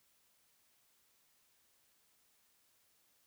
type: silence
effects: white hiss -73 dBFS RMS until 3.26 s